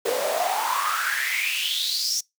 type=noise with high-pass filter sweep; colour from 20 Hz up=pink; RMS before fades=-25 dBFS; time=0.05-2.21 s; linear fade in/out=10 ms; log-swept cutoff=450 to 5900 Hz; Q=8.4; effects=noise-tail reverb RT60 0.2 s tail -25 dB re dry